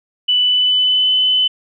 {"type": "tone with pitch glide", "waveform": "sine", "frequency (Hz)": [2979, 3021], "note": ["F#7", "F#7"], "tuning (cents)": [11, 35], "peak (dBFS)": -11, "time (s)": [0.28, 1.48], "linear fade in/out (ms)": 10, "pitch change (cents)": 24, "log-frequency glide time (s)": [0.38, 1.12], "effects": []}